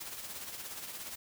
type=noise with tremolo; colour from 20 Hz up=white; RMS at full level=-41 dBFS; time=0-1.16 s; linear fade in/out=10 ms; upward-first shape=triangle; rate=17 Hz; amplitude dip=55%; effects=none